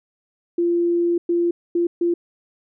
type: tone bursts at uneven times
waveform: sine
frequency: 344.4 Hz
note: F4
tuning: 24 cents flat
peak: -16 dBFS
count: 4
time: 0.58-1.18 / 1.29-1.51 / 1.75-1.87 / 2.01-2.14 s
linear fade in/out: 5 ms
effects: none